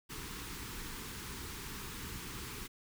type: band-stop noise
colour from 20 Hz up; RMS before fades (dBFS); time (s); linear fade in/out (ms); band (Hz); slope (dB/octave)
pink; -44; 0.09-2.68; 20; 450 to 880; 48
effects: none